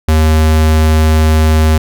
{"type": "tone", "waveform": "square", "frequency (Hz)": 78.4, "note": "D#2", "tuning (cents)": 14, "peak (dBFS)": -7, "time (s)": [0.08, 1.78], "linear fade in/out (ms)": 5, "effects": []}